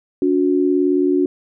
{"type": "tone pair together", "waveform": "sine", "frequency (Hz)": [285.2, 363.9], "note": ["C#4", "F#4"], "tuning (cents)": [49, -29], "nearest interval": "major third", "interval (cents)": 422, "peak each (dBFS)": -16, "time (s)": [0.22, 1.26], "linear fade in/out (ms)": 2, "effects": []}